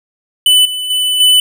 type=tone with level steps; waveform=square; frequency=2997 Hz; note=F#7; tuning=22 cents sharp; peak=-6 / -18 / -12 / -6 dBFS; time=0.46-1.4 s; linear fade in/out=2 ms; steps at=0.65 / 0.9 / 1.2 s; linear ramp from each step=5 ms; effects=none